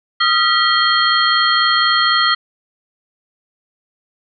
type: tone cluster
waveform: sine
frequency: 1247 / 1371 / 1935 / 3197 / 4286 Hz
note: D#6 / F6 / B6 / G7 / C8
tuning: +3 / -32 / -36 / +33 / +41 cents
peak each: -18 dBFS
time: 0.2-2.35 s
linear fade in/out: 10 ms
effects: none